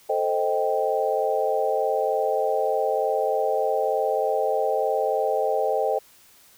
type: chord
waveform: sine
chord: A half-diminished seventh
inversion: none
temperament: equal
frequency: 440 / 523.3 / 622.3 / 784 Hz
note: A4 / C5 / Eb5 / G5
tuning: 0 / 0 / 0 / 0 cents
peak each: -26 dBFS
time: 0.09-5.99 s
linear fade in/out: 10 ms
effects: white hiss -54 dBFS RMS until 6.57 s